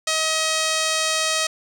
5% pulse tone, 634 Hz, D#5, 32 cents sharp, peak -8 dBFS, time 0.07-1.47 s, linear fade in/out 5 ms, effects low-pass 12000 Hz 12 dB/octave

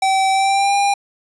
square tone with pitch glide, 770 to 803.2 Hz, G5 to G5, -31 to +42 cents, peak -14 dBFS, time 0.02-0.94 s, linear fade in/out 5 ms, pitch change +73 cents, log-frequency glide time 0.31-0.75 s, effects resampled to 24000 Hz + 9-bit

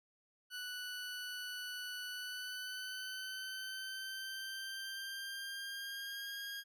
20% pulse tone with pitch glide, 1483 to 1626.6 Hz, F#6 to G#6, +4 to -36 cents, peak -37 dBFS, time 0.5-6.64 s, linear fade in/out 50 ms, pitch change +160 cents, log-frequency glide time 2.08-6.39 s, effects none

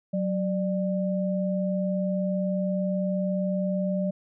sine tone pair together, 186.8 / 595.3 Hz, F#3 / D5, +17 / +23 cents, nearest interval octave + minor sixth, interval 2006 cents, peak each -25 / -29 dBFS, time 0.13-4.11 s, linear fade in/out 10 ms, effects none

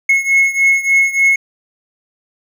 triangle beating tone pair, 2177 / 2180.4 Hz, C#7 / C#7, -32 / -29 cents, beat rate 3.4 Hz, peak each -10 / -13 dBFS, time 0.09-1.36 s, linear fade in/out 5 ms, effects none

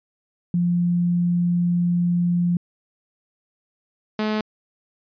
sine / sawtooth tone pair in turn, 174.61 / 214.5 Hz, F3 / A3, 0 / -44 cents, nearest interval major third, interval 356 cents, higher second, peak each -17 dBFS, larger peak neither, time 0.54-2.57 / 4.19-4.41 s, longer first, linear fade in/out 2 ms, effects resampled to 11025 Hz

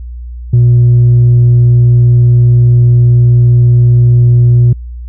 triangle tone with tanh clipping, 120.7 Hz, B2, 39 cents flat, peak -3 dBFS, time 0.53-4.73 s, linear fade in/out 5 ms, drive 6 dB, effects added 60 Hz sine -21 dBFS peak until 5.08 s

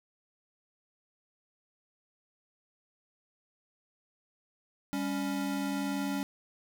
square tone pair together, 198.32 / 279.3 Hz, G3 / C#4, +20 / +13 cents, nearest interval tritone, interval 593 cents, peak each -36 / -33 dBFS, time 4.93-6.23 s, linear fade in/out 0 ms, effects none

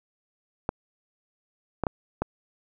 clicks, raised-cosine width 1 ms, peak -11 dBFS, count 4, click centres 0.691 / 1.837 / 1.868 / 2.22 s, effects none

